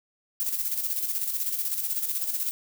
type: noise with tremolo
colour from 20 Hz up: violet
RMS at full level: -27 dBFS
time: 0.4-2.51 s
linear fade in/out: 0 ms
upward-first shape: square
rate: 16 Hz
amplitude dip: 50%
effects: none